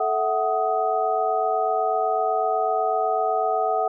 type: tone cluster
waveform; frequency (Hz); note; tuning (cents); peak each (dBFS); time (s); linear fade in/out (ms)
sine; 437.7 / 658 / 746 / 1254; A4 / E5 / F#5 / D#6; -9 / -3 / +14 / +13; -27 / -26 / -22 / -29; 0-3.88; 5
effects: none